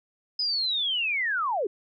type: linear sweep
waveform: sine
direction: down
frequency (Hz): 5060 to 354.5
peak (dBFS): -24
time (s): 0.39-1.67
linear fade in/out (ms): 5
effects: none